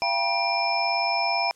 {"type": "tone cluster", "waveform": "sine", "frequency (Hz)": [683, 781, 961, 2380, 5240], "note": ["F5", "G5", "B5", "D7", "E8"], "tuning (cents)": [-39, -7, -48, 22, -11], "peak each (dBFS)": -28, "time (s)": [0.02, 1.51], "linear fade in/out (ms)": 0, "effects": ["white hiss -59 dBFS RMS until 1.55 s", "low-pass 10000 Hz 12 dB/octave"]}